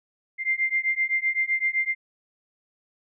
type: beating tone pair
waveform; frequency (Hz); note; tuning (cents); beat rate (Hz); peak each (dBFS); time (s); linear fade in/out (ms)
sine; 2093 / 2100.8; C7 / C7; 0 / +6; 7.8; -25; 0.38-1.95; 50
effects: none